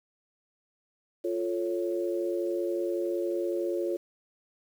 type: chord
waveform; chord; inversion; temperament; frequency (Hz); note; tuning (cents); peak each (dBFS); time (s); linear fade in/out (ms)
sine; F augmented; none; equal; 349.2 / 440 / 554.4; F4 / A4 / C#5; 0 / 0 / 0; -29 / -35 / -33; 1.24-3.97; 10
effects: 9-bit